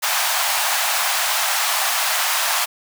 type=high-pass noise; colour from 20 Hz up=pink; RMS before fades=-20 dBFS; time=0.02-2.66 s; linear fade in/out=20 ms; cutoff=680 Hz; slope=48 dB/octave; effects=none